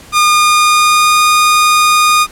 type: tone with pitch glide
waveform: sawtooth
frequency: 1215 to 1226.3 Hz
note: D#6 to D#6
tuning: -42 to -26 cents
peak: -3 dBFS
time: 0.12-2.27 s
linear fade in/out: 50 ms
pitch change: +16 cents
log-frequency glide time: 0.25-1.21 s
effects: pink hiss -37 dBFS RMS until 2.31 s + low-pass 12000 Hz 12 dB/octave